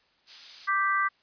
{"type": "noise", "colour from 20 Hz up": "violet", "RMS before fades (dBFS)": -32, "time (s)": [0.26, 0.7], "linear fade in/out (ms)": 50}
{"type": "chord", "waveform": "sine", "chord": "G major", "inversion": "second", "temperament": "equal with one note detuned", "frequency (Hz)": [1174.7, 1563.5, 1975.5], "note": ["D6", "G6", "B6"], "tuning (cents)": [0, -5, 0], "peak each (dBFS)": [-25, -28, -30], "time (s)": [0.67, 1.09], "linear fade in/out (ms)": 20}
{"effects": ["white hiss -66 dBFS RMS until 1.22 s", "resampled to 11025 Hz"]}